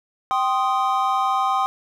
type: chord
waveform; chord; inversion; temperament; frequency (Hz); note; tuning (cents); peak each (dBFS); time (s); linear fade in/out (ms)
triangle; C minor; second; equal with one note detuned; 777.7 / 1046.5 / 1244.5; G5 / C6 / Eb6; -14 / 0 / 0; -20 / -21 / -21; 0.31-1.66; 0
effects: none